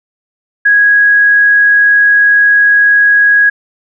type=tone; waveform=sine; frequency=1657 Hz; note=G#6; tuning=4 cents flat; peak=-4 dBFS; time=0.65-3.5 s; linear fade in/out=10 ms; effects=none